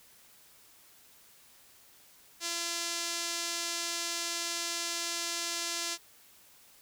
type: tone with band-pass filter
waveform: sawtooth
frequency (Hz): 340.2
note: F4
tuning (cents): -45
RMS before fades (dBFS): -35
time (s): 2.4-5.98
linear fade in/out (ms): 50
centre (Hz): 5800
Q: 1.3
effects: white hiss -59 dBFS RMS until 6.81 s